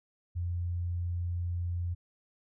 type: tone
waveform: sine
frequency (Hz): 87.31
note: F2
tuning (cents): 0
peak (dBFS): -30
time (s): 0.35-1.95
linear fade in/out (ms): 20
effects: none